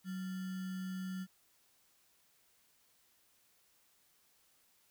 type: tone with sample-and-hold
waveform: sine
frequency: 186.7 Hz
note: F#3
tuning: 16 cents sharp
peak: -38 dBFS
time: 0.04-1.27 s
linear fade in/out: 50 ms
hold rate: 1575 Hz
effects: white hiss -71 dBFS RMS until 4.9 s